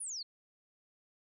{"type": "exponential sweep", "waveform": "sine", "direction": "down", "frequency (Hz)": [10548, 4186], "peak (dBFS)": -38, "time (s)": [0, 0.23], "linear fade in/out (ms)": 10, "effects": []}